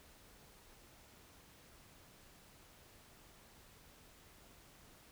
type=silence; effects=pink hiss -62 dBFS RMS until 5.11 s